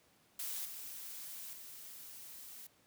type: noise with level steps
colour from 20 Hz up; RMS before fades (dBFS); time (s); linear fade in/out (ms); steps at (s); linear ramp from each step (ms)
blue; -41 / -47 / -51; 0.39-2.67; 5; 0.65 / 1.53; 5
effects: pink hiss -69 dBFS RMS until 2.86 s + high-pass 100 Hz 12 dB/octave